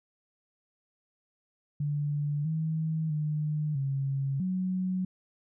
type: tone with pitch steps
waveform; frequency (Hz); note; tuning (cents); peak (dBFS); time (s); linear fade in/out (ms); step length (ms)
sine; 146.3 / 159 / 151.5 / 137 / 185.1; D3 / D#3 / D#3 / C#3 / F#3; -6 / +38 / -46 / -20 / +1; -27; 1.8-5.05; 5; 650
effects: none